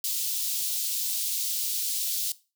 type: high-pass noise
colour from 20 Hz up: white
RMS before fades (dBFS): -29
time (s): 0.04-2.32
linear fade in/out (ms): 2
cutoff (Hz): 3400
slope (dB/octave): 24
effects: noise-tail reverb RT60 0.3 s tail -18 dB re dry